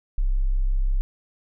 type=tone; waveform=sine; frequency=32.91 Hz; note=C1; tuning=11 cents sharp; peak=-18 dBFS; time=0.18-1.01 s; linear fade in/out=0 ms; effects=none